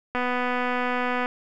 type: click train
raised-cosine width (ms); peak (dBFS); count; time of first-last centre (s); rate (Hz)
0.5; -12; 276; 0.15-1.259; 248
effects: none